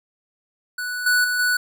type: tone with level steps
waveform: square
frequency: 1480 Hz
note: F#6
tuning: in tune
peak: -26 / -16 / -21 / -18 dBFS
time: 0.78-1.57 s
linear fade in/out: 5 ms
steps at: 1.06 / 1.24 / 1.39 s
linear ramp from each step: 5 ms
effects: none